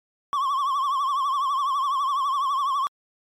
triangle tone with vibrato, 1100 Hz, C#6, 14 cents flat, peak -19 dBFS, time 0.33-2.87 s, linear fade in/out 0 ms, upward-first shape triangle, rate 12 Hz, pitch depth 120 cents each way, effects MP3 64 kbps

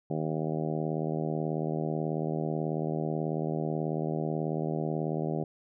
harmonic tone, 78.3 Hz, D#2, 11 cents sharp, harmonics 2 / 3 / 4 / 5 / 6 / 7 / 8 / 9 / 10, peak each -32 / -37 / -37 / -36 / -41 / -40 / -41 / -41 / -46 dBFS, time 0.1-5.44 s, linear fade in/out 5 ms, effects none

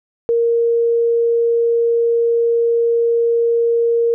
sine tone, 466.2 Hz, A#4, in tune, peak -12 dBFS, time 0.29-4.14 s, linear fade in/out 0 ms, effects none

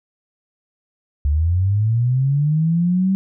sine linear sweep, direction up, 69.3 to 194.2 Hz, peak -14 dBFS, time 1.25-3.15 s, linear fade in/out 0 ms, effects none

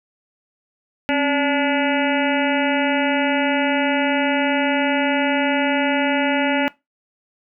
harmonic tone with a mistuned harmonic, 287.5 Hz, D4, 37 cents flat, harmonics 1 / 2 / 3 / 5 / 6 / 7 / 8 / 9 / 10, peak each -20 / -23 / -25 / -27 / -28 / -28 / -29 / -30 / -30 dBFS, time 1.09-6.68 s, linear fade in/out 0 ms, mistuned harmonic 1, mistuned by -94 cents, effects noise-tail reverb RT60 0.2 s tail -20 dB re dry

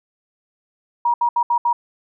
sine tone bursts at uneven times, 952 Hz, A#5, 36 cents sharp, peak -14 dBFS, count 5, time 1.05-1.14 / 1.21-1.29 / 1.36-1.43 / 1.5-1.58 / 1.65-1.73 s, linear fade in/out 5 ms, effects none

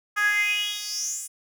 10% pulse tone with high-pass filter sweep, 414.9 Hz, G#4, 2 cents flat, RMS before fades -26 dBFS, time 0.16-1.28 s, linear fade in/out 20 ms, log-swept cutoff 1400 to 8800 Hz, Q 7.6, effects none

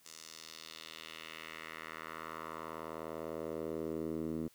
10% pulse tone with band-pass filter sweep, 80.2 Hz, E2, 47 cents flat, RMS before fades -43 dBFS, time 0.05-4.48 s, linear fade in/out 5 ms, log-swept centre 6700 to 260 Hz, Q 1.7, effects white hiss -66 dBFS RMS until 4.54 s

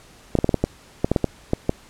clicks, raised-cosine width 2 ms, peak -4 dBFS, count 12, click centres 0.353 / 0.388 / 0.444 / 0.492 / 0.543 / 0.64 / 1.045 / 1.116 / 1.162 / 1.243 / 1.534 / 1.694 s, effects pink hiss -49 dBFS RMS until 1.89 s + low-pass 10000 Hz 12 dB/octave

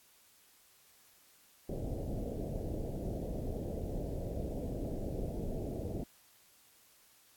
pink low-pass noise, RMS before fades -38 dBFS, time 1.69-6.04 s, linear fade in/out 5 ms, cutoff 660 Hz, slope 48 dB/octave, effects white hiss -64 dBFS RMS until 7.36 s + AAC 64 kbps

